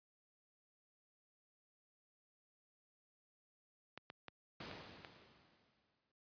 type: clicks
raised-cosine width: 0.3 ms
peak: -32 dBFS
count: 5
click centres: 3.976 / 4.101 / 4.283 / 4.713 / 5.048 s
type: noise with exponential decay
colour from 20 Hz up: pink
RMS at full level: -47 dBFS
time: 4.6-6.12 s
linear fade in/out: 5 ms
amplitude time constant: 330 ms
effects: high-pass 100 Hz 12 dB/octave + resampled to 11025 Hz